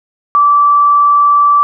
sine tone, 1161 Hz, D6, 20 cents flat, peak -5 dBFS, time 0.35-1.63 s, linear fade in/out 0 ms, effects none

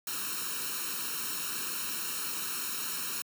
white noise with comb filter, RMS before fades -35 dBFS, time 0.07-3.22 s, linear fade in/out 2 ms, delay 0.73 ms, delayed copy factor +0.9, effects high-pass 200 Hz 12 dB/octave

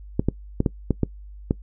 clicks, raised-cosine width 3 ms, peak -6 dBFS, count 7, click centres 0.195 / 0.286 / 0.604 / 0.662 / 0.907 / 1.033 / 1.509 s, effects noise-tail reverb RT60 0.1 s tail -21 dB re dry + added 50 Hz sine -38 dBFS peak until 1.62 s

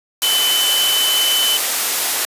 sine tone in noise, 3028 Hz, F#7, 39 cents sharp, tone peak -15 dBFS, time 0.23-1.57 s, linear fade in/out 0 ms, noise white, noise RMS -18 dBFS, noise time 0.22-2.25 s, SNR 0 dB, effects high-pass 400 Hz 12 dB/octave + resampled to 32000 Hz

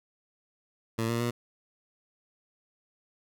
15% pulse tone with pitch steps, 113.3 / 117 / 119.8 Hz, A#2 / A#2 / A#2, -49 / +7 / +48 cents, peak -21 dBFS, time 0.98-1.31 s, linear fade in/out 10 ms, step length 110 ms, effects none

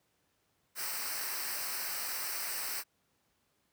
white noise with comb filter, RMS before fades -37 dBFS, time 0.75-2.84 s, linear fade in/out 50 ms, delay 0.29 ms, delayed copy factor -0.75, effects pink hiss -75 dBFS RMS until 3.72 s + high-pass 80 Hz 12 dB/octave

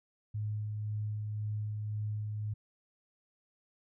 sine tone with tremolo, 106 Hz, G#2, 36 cents sharp, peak -32 dBFS, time 0.34-2.54 s, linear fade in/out 10 ms, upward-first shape sine, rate 1.9 Hz, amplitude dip 25%, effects none

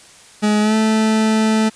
40% pulse tone with pitch glide, 210.7 to 218.8 Hz, G#3 to A3, +25 to -9 cents, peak -12 dBFS, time 0.42-1.7 s, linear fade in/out 20 ms, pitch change +66 cents, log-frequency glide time 0.61-0.75 s, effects white hiss -44 dBFS RMS until 1.75 s + resampled to 22050 Hz

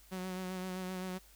sawtooth tone with vibrato, 185 Hz, F#3, in tune, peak -34 dBFS, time 0.11-1.19 s, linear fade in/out 20 ms, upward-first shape sine, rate 7.7 Hz, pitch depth 26 cents each way, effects added 50 Hz sine -61 dBFS peak until 1.35 s + white hiss -62 dBFS RMS until 1.35 s

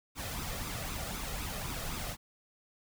pink noise with flanger, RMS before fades -38 dBFS, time 0.15-2.17 s, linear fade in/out 50 ms, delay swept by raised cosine 0.8 to 1.62 ms, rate 3.9 Hz, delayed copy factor +0.55, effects none

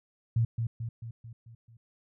sine tone with echo, 115.1 Hz, A#2, 22 cents flat, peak -22 dBFS, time 0.36-0.45 s, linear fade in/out 5 ms, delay 220 ms, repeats 6, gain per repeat -5 dB, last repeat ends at 1.77 s, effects none

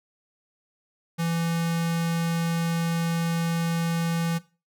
square tone with notch filter, 167.1 Hz, E3, 24 cents sharp, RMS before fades -26 dBFS, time 1.18-4.39 s, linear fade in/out 20 ms, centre 360 Hz, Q 0.97, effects noise-tail reverb RT60 0.3 s tail -17 dB re dry

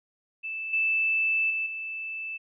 sine tone with level steps, 2637 Hz, E7, in tune, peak -31 / -22 / -26 / -32 dBFS, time 0.43-2.38 s, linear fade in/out 20 ms, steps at 0.73 / 1.5 / 1.66 s, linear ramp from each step 5 ms, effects none

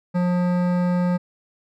sine tone with hard clipping, 178.2 Hz, F3, 35 cents sharp, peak -20 dBFS, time 0.14-1.18 s, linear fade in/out 20 ms, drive 15 dB, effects none

